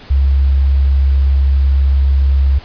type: tone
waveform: sine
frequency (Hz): 68.1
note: C#2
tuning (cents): -30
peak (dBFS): -8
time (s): 0.1-2.59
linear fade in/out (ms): 10
effects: pink hiss -37 dBFS RMS until 2.64 s + resampled to 11025 Hz